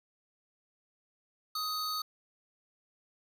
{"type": "tone pair together", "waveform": "square", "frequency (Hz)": [1253, 4478], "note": ["D#6", "C#8"], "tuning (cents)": [12, 17], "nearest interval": "octave + minor seventh", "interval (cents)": 2205, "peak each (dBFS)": [-36, -36], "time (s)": [1.55, 2.02], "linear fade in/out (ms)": 5, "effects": []}